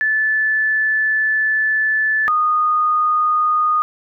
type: tone pair in turn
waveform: sine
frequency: 1743 / 1232.6 Hz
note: A6 / D#6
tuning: -17 / -17 cents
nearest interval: tritone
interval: 600 cents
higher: first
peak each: -14 / -13 dBFS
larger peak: second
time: 0.01-2.28 / 2.28-3.82 s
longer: first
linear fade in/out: 0 ms
effects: none